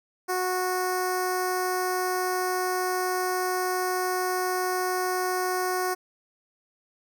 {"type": "tone with notch filter", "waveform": "10% pulse", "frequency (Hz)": 367.1, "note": "F#4", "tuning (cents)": -14, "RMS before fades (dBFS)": -27, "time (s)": [0.28, 5.95], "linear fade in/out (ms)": 20, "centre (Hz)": 2900, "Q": 0.56, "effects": []}